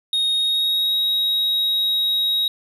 triangle tone with pitch glide, 3729 to 3799 Hz, A#7 to A#7, 0 to +32 cents, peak -16 dBFS, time 0.13-2.48 s, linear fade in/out 2 ms, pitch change +32 cents, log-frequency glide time 0.33-0.96 s, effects none

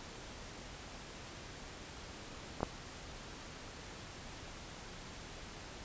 clicks, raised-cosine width 1 ms, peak -25 / -17 dBFS, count 2, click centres 2.606 / 2.631 s, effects pink hiss -49 dBFS RMS until 5.84 s + resampled to 16000 Hz

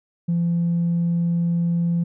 triangle tone with tanh clipping, 170.6 Hz, F3, 40 cents flat, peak -18 dBFS, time 0.28-2.04 s, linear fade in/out 10 ms, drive 5 dB, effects none

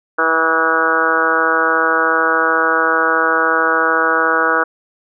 harmonic tone with a mistuned harmonic, 162.4 Hz, E3, 26 cents flat, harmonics 2 / 3 / 4 / 5 / 6 / 7 / 8 / 9 / 10, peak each -25 / -20 / -24 / -25 / -24 / -20 / -19 / -16 / -24 dBFS, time 0.18-4.64 s, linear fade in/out 10 ms, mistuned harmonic 8, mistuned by -23 cents, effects none

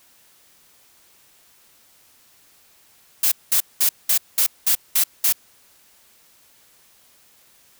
blue noise bursts, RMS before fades -17 dBFS, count 8, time 3.23-5.326 s, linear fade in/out 5 ms, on 87 ms, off 200 ms, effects white hiss -55 dBFS RMS until 7.79 s

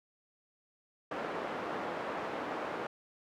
pink band-pass noise, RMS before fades -38 dBFS, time 1.11-2.87 s, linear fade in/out 5 ms, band 350 to 1400 Hz, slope 12 dB/octave, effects none

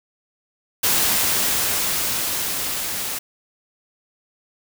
white noise with level ramp, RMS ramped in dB -18 to -27 dBFS, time 0.83-3.19 s, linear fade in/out 10 ms, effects none

